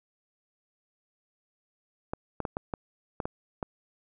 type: clicks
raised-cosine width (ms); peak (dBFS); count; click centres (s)
1; -17; 8; 2.135 / 2.403 / 2.452 / 2.569 / 2.738 / 3.202 / 3.255 / 3.628
effects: none